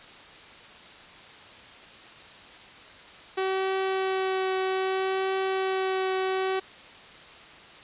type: tone with vibrato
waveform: sawtooth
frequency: 380 Hz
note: F#4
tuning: 46 cents sharp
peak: -21 dBFS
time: 3.37-6.6 s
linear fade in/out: 10 ms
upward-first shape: triangle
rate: 0.63 Hz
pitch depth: 12 cents each way
effects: white hiss -47 dBFS RMS until 7.83 s + resampled to 8000 Hz